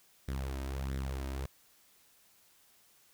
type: tone with flanger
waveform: sawtooth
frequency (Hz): 66.9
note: C2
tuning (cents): +39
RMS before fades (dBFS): -37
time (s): 0.28-1.46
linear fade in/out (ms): 5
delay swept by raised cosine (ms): 0.53 to 3.23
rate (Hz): 1.5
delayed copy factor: +0.6
effects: white hiss -65 dBFS RMS until 3.13 s